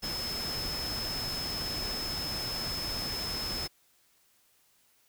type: tone in noise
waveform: sine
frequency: 5200 Hz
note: E8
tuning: 24 cents flat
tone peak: -34 dBFS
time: 0.02-3.68 s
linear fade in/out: 20 ms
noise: pink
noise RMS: -38 dBFS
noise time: 0.02-3.68 s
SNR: +1 dB
effects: white hiss -67 dBFS RMS until 5.08 s